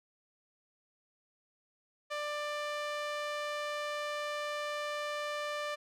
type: tone with band-pass filter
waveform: sawtooth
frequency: 592 Hz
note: D5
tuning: 14 cents sharp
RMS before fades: -37 dBFS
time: 2.1-5.76 s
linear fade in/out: 20 ms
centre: 1700 Hz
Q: 0.55
effects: none